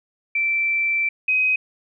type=tone pair in turn; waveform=sine; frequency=2337 / 2520 Hz; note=D7 / D#7; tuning=-9 / +21 cents; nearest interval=minor second; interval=130 cents; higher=second; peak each=-18 / -16 dBFS; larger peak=second; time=0.35-1.09 / 1.28-1.56 s; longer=first; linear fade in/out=5 ms; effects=none